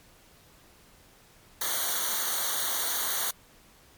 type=noise with comb filter; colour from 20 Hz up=white; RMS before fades=-29 dBFS; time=1.61-3.31 s; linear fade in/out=5 ms; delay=0.39 ms; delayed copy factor=-1; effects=pink hiss -57 dBFS RMS until 3.97 s + MP3 96 kbps